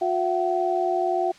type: tone cluster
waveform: sine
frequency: 360.4 / 675 / 756 Hz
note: F#4 / E5 / F#5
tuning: -45 / +41 / +37 cents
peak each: -25 dBFS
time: 0.01-1.32 s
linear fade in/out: 10 ms
effects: white hiss -49 dBFS RMS until 1.38 s + low-pass 5000 Hz 12 dB/octave